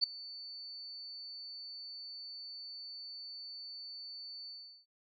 sine tone with ADSR envelope, 4500 Hz, C#8, 25 cents sharp, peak -23 dBFS, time 0.01-4.86 s, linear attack 27 ms, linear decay 6 ms, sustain -21 dB, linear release 380 ms, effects none

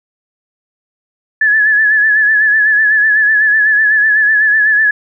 sine tone with vibrato, 1719 Hz, A6, 41 cents flat, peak -7 dBFS, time 1.41-4.91 s, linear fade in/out 5 ms, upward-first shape sine, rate 8 Hz, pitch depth 52 cents each way, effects none

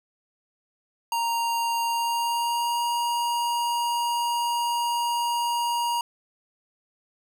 square tone with pitch glide, 932.3 to 948 Hz, A#5 to A#5, 0 to +29 cents, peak -24 dBFS, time 1.12-6.01 s, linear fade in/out 2 ms, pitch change +29 cents, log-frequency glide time 1.86-2.84 s, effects none

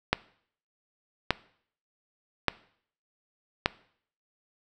click train, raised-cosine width 0.3 ms, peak -5 dBFS, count 4, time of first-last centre 0.13-3.659 s, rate 0.85 Hz, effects noise-tail reverb RT60 0.6 s tail -20 dB re dry

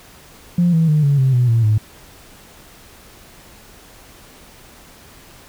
sine tone with pitch steps, 174.61 / 162.92 / 152.01 / 141.83 / 132.33 / 123.47 / 115.2 / 107.49 Hz, F3 / E3 / D#3 / C#3 / C3 / B2 / A#2 / A2, 0 / -20 / -40 / +40 / +20 / 0 / -20 / -40 cents, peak -10 dBFS, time 0.58-1.78 s, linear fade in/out 5 ms, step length 150 ms, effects tanh soft clip ceiling -7 dBFS + pink hiss -44 dBFS RMS until 5.48 s

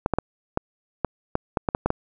clicks, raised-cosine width 1 ms, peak -7 dBFS, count 11, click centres 0.061 / 0.137 / 0.186 / 0.574 / 1.047 / 1.354 / 1.572 / 1.688 / 1.749 / 1.86 / 1.904 s, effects none

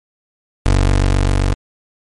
25% pulse tone with level ramp, 47.59 Hz, F#1, 49 cents sharp, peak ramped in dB -6 to -9 dBFS, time 0.66-1.54 s, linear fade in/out 0 ms, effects MP3 48 kbps

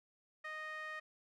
sawtooth tone with band-pass filter, 620 Hz, D#5, 6 cents flat, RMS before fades -45 dBFS, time 0.44-1 s, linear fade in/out 10 ms, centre 1700 Hz, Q 4.2, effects none

